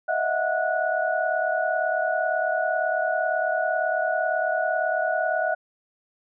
sine tone cluster, 625 / 663 / 733 / 1467 Hz, D#5 / E5 / F#5 / F#6, +8 / +10 / -16 / -15 cents, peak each -27 dBFS, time 0.08-5.55 s, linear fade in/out 10 ms, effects none

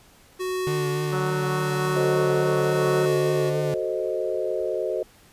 square tone with tremolo, 370 Hz, F#4, in tune, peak -25 dBFS, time 0.39-3.51 s, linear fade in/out 20 ms, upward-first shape sine, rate 0.87 Hz, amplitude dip 45%
45% pulse tone with vibrato, 147.7 Hz, D3, 10 cents sharp, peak -26 dBFS, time 0.67-3.74 s, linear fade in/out 0 ms, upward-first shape triangle, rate 3.5 Hz, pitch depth 36 cents each way
harmonic tone, 185.5 Hz, F#3, 5 cents sharp, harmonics 1 / 2 / 3 / 4 / 5 / 6 / 7 / 8, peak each -35 / -36 / -37 / -39 / -37 / -38 / -34 / -36 dBFS, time 1.12-3.06 s, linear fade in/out 10 ms
sine chord, F# diminished seventh, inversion none, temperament equal, 370 / 440 / 523.3 / 622.3 Hz, F#4 / A4 / C5 / Eb5, 0 / 0 / 0 / 0 cents, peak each -29 dBFS, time 1.96-5.03 s, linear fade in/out 2 ms
effects pink hiss -54 dBFS RMS until 5.32 s + resampled to 32000 Hz

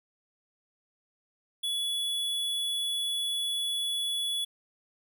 square tone, 3404 Hz, G#7, 42 cents sharp, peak -29 dBFS, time 1.63-4.45 s, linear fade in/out 10 ms, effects none

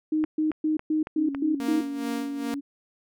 sine tone bursts, 310.3 Hz, D#4, 5 cents flat, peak -21 dBFS, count 7, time 0.12-1.81 s, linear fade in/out 5 ms, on 130 ms, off 130 ms
click train, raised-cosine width 0.5 ms, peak -20 dBFS, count 5, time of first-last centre 0.24-1.348 s, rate 3.61 Hz
sine tone with pitch glide, 277.3 to 281.7 Hz, C#4 to C#4, +1 to +28 cents, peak -29 dBFS, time 1.16-2.61 s, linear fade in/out 20 ms, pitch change +27 cents, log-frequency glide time 1.63-1.92 s
sawtooth tone with tremolo, 233.6 Hz, A#3, 4 cents sharp, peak -25 dBFS, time 1.6-2.54 s, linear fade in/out 0 ms, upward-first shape sine, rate 2.4 Hz, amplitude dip 80%
effects none

